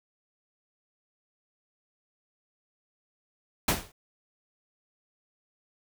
pink noise with exponential decay, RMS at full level -20 dBFS, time 3.68-3.92 s, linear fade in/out 5 ms, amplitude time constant 51 ms, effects none

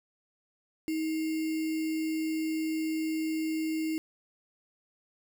sine tone with sample-and-hold, 317 Hz, D#4, 32 cents sharp, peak -28 dBFS, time 0.88-3.98 s, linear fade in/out 0 ms, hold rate 2450 Hz, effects none

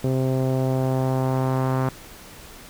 sawtooth tone with low-pass filter sweep, 130.81 Hz, C3, in tune, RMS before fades -22 dBFS, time 0.04-1.89 s, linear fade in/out 2 ms, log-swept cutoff 480 to 1200 Hz, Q 1.7, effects pink hiss -43 dBFS RMS until 2.69 s

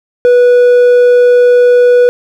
sine tone with hard clipping, 490 Hz, B4, 14 cents flat, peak -4 dBFS, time 0.25-2.09 s, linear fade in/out 0 ms, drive 3 dB, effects none

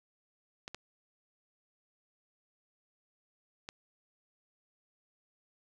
clicks, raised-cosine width 0.2 ms, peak -24 dBFS, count 3, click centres 0.679 / 0.746 / 3.689 s, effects none

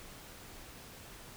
silence, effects pink hiss -51 dBFS RMS until 1.36 s

